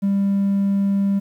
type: tone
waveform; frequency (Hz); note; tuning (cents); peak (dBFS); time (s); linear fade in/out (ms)
triangle; 198.1; G3; +18; -13; 0.02-1.2; 20
effects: tanh soft clip ceiling -11 dBFS + 9-bit